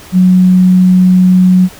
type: tone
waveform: sine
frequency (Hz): 183.6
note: F#3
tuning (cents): -13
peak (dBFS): -3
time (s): 0.12-1.69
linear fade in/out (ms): 50
effects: pink hiss -34 dBFS RMS until 1.79 s